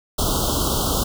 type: band-stop noise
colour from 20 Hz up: pink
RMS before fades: -21 dBFS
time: 0.18-1.04 s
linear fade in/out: 10 ms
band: 1400 to 3000 Hz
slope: 96 dB/octave
effects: none